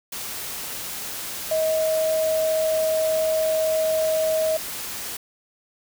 sine tone in noise, 634 Hz, D#5, 32 cents sharp, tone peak -19 dBFS, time 1.51-4.57 s, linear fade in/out 5 ms, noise white, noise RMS -32 dBFS, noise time 0.12-5.17 s, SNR +10 dB, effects none

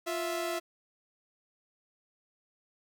sawtooth tone pair together, 349.2 / 659.2 Hz, F4 / E5, 0 / 0 cents, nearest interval major seventh, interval 1100 cents, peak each -31 / -30 dBFS, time 0.06-0.6 s, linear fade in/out 20 ms, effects none

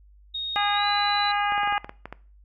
sine tone with pitch glide, 3729 to 3974 Hz, A#7 to B7, 0 to +10 cents, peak -27 dBFS, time 0.34-1.32 s, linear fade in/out 10 ms, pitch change +110 cents, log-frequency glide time 0.73-0.86 s
harmonic tone, 409.4 Hz, G#4, 25 cents flat, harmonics 2 / 3 / 4 / 5 / 6 / 7, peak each -24 / -28 / -30 / -32 / -34 / -35 dBFS, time 0.56-1.78 s, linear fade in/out 0 ms
clicks, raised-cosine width 0.5 ms, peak -20 dBFS, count 9, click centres 1.522 / 1.579 / 1.633 / 1.675 / 1.725 / 1.845 / 1.894 / 2.056 / 2.126 s
effects noise-tail reverb RT60 0.4 s tail -19 dB re dry + added 50 Hz sine -50 dBFS peak until 2.44 s

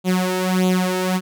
sawtooth tone with flanger, 184.2 Hz, F#3, 7 cents flat, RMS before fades -19 dBFS, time 0.04-1.21 s, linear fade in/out 50 ms, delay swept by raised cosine 0.28 to 2.28 ms, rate 1.6 Hz, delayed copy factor +0.75, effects none

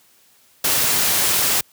white noise, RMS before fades -18 dBFS, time 0.64-1.61 s, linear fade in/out 5 ms, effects white hiss -55 dBFS RMS until 1.72 s + high-pass 60 Hz 12 dB/octave

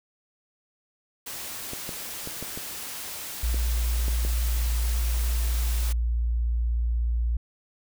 white noise, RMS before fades -36 dBFS, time 1.26-5.93 s, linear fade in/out 10 ms
clicks, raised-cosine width 2 ms, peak -22 dBFS, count 8, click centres 1.734 / 1.892 / 2.274 / 2.426 / 2.575 / 3.544 / 4.082 / 4.25 s
sine tone, 58.27 Hz, A#1, in tune, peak -22 dBFS, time 3.43-7.37 s, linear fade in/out 5 ms
effects none

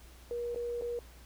sine tone with dropouts, 477.3 Hz, A#4, 41 cents sharp, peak -33 dBFS, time 0.31-0.99 s, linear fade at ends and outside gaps 1 ms, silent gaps 0.547-0.559 / 0.812-0.821 s, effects added 60 Hz sine -52 dBFS peak until 1.25 s + pink hiss -58 dBFS RMS until 1.25 s

